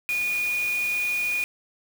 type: tone in noise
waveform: sine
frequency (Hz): 2450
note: D#7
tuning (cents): -27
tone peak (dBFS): -23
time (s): 0.09-1.44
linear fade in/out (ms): 0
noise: white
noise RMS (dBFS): -37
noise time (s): 0.09-1.44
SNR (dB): +11
effects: none